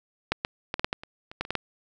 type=clicks; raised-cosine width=0.3 ms; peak=-7 / -10 / -12 / -13 / -6 / -11 / -24 / -25 / -12 / -23 / -11 / -9 dBFS; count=12; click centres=0.32 / 0.449 / 0.741 / 0.795 / 0.845 / 0.929 / 1.035 / 1.315 / 1.41 / 1.451 / 1.506 / 1.553 s; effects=none